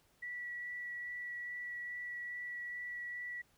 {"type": "tone with vibrato", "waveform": "sine", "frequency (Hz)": 1946, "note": "B6", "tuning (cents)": -26, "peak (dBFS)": -40, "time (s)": [0.22, 3.42], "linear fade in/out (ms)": 10, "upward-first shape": "sine", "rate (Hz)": 2.4, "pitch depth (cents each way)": 9, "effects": ["pink hiss -71 dBFS RMS until 3.57 s"]}